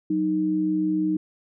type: tone pair together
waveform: sine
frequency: 184.98 / 311.1 Hz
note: F#3 / D#4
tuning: 0 / 0 cents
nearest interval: major sixth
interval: 900 cents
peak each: -28 / -21 dBFS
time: 0.1-1.17 s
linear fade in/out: 5 ms
effects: none